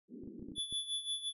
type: band-pass noise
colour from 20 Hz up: pink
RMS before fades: -49 dBFS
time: 0.08-0.58 s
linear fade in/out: 50 ms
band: 200 to 380 Hz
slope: 48 dB/octave
type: clicks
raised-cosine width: 3 ms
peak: -38 dBFS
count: 8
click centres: 0.236 / 0.275 / 0.395 / 0.426 / 0.486 / 0.518 / 0.581 / 0.726 s
type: tone with tremolo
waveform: square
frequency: 3450 Hz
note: A7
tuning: 35 cents flat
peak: -34 dBFS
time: 0.55-1.33 s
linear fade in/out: 50 ms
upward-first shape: sine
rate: 5.7 Hz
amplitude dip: 75%
effects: resampled to 32000 Hz

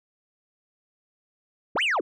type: linear two-way sweep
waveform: sine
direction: up then down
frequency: 61.74 to 3125 to 226.6 Hz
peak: -19 dBFS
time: 1.75-2.01 s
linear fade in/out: 10 ms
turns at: 1.83 s
effects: tanh soft clip ceiling -20 dBFS

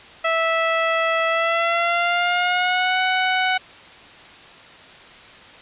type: tone with pitch glide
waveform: 15% pulse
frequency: 656 to 744.9 Hz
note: E5 to F#5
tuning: -9 to +11 cents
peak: -11 dBFS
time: 0.24-3.58 s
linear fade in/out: 10 ms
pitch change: +220 cents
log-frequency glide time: 1.28-3 s
effects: white hiss -43 dBFS RMS until 5.61 s + resampled to 8000 Hz

